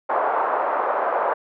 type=band-pass noise; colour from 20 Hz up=pink; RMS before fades=-22 dBFS; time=0.09-1.34 s; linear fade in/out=10 ms; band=550 to 1200 Hz; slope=24 dB/octave; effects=none